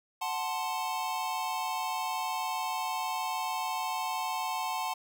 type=chord; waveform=square; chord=F# diminished; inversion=none; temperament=equal; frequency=740 / 880 / 1046.5 Hz; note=F#5 / A5 / C6; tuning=0 / 0 / 0 cents; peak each=-37 / -35 / -37 dBFS; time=0.21-4.94 s; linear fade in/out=10 ms; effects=none